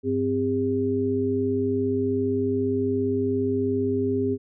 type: tone cluster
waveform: sine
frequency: 101.7 / 260.3 / 402.9 Hz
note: G#2 / C4 / G4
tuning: -36 / -9 / +48 cents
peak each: -30 / -25 / -24 dBFS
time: 0.03-4.38 s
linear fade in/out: 50 ms
effects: none